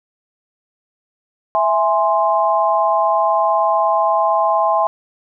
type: chord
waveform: sine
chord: E augmented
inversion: none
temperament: equal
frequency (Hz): 659.3 / 830.6 / 1046.5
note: E5 / G#5 / B#5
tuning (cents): 0 / 0 / 0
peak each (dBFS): -17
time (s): 1.55-4.87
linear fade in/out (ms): 0
effects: none